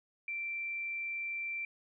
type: tone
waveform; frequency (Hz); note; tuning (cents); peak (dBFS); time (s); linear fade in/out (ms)
sine; 2349; D7; 0; -35; 0.28-1.65; 2
effects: none